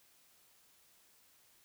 silence, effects white hiss -67 dBFS RMS until 1.64 s

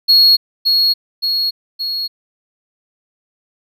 triangle tone with echo, 4317 Hz, C#8, 47 cents flat, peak -5 dBFS, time 0.08-0.37 s, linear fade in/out 20 ms, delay 570 ms, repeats 3, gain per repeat -4 dB, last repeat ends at 2.08 s, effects none

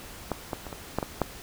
clicks, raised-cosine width 1 ms, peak -13 / -15 / -24 / -22 / -11 / -14 / -9 dBFS, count 7, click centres 0.317 / 0.532 / 0.667 / 0.728 / 0.986 / 1.028 / 1.217 s, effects pink hiss -44 dBFS RMS until 1.42 s

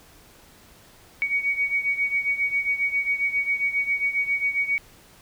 sine beating tone pair, 2244 / 2251.4 Hz, C#7 / C#7, +21 / +26 cents, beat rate 7.4 Hz, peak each -23 / -27 dBFS, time 1.22-4.78 s, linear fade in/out 0 ms, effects pink hiss -52 dBFS RMS until 5.21 s

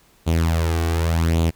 sawtooth tone with flanger, 82.41 Hz, E2, in tune, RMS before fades -19 dBFS, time 0.26-1.51 s, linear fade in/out 20 ms, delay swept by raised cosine 0.28 to 2.68 ms, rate 0.87 Hz, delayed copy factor +0.65, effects pink hiss -56 dBFS RMS until 1.55 s

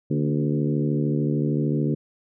harmonic tone with a mistuned harmonic, 73.42 Hz, D2, in tune, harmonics 2 / 3 / 4 / 5 / 6 / 7, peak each -23 / -27 / -27 / -30 / -33 / -38 dBFS, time 0.1-1.95 s, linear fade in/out 10 ms, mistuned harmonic 3, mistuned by +58 cents, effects none

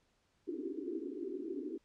white band-pass noise, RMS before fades -41 dBFS, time 0.47-1.78 s, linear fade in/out 10 ms, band 260 to 410 Hz, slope 96 dB/octave, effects pink hiss -75 dBFS RMS until 1.84 s + low-pass 7000 Hz 12 dB/octave

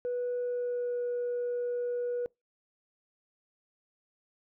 sine tone with pitch glide, 490.3 to 485.8 Hz, B4 to B4, -13 to -29 cents, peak -28 dBFS, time 0.05-2.26 s, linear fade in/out 0 ms, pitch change -16 cents, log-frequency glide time 0.38-1.01 s, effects noise-tail reverb RT60 0.2 s tail -26 dB re dry + tanh soft clip ceiling -27 dBFS

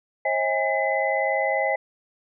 sine tone cluster, 539 / 639 / 816 / 2022 Hz, C#5 / D#5 / G#5 / B6, -49 / +46 / -31 / +40 cents, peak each -26 dBFS, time 0.25-1.76 s, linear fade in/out 5 ms, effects none

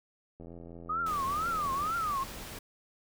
click train, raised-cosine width 2 ms, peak -34 dBFS, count 128, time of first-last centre 0.4-1.899 s, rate 84.7 Hz
sine tone with vibrato, 1215 Hz, D#6, 42 cents flat, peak -29 dBFS, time 0.89-2.24 s, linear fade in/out 10 ms, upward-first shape triangle, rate 2.1 Hz, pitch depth 250 cents each way
pink noise, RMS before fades -43 dBFS, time 1.06-2.59 s, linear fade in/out 5 ms
effects none

